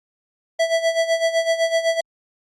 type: tone with tremolo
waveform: square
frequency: 659.3 Hz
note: E5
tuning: in tune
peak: -15 dBFS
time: 0.59-2.01 s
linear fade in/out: 10 ms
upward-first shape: sine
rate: 7.9 Hz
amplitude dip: 75%
effects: low-pass 7000 Hz 12 dB/octave + Opus 48 kbps